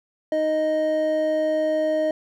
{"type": "tone pair together", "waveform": "triangle", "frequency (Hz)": [311.1, 622.3], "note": ["D#4", "D#5"], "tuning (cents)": [0, 0], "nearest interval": "octave", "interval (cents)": 1200, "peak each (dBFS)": [-25, -18], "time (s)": [0.32, 2.11], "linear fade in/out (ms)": 2, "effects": []}